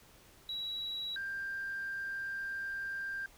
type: tone pair in turn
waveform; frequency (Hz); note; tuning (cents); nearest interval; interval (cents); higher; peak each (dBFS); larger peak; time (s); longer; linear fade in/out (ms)
sine; 3894 / 1586.9; B7 / G6; -25 / +21; octave + major third; 1554; first; -35 / -35; neither; 0.49-1.16 / 1.16-3.26; second; 2
effects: tanh soft clip ceiling -32 dBFS + pink hiss -60 dBFS RMS until 3.37 s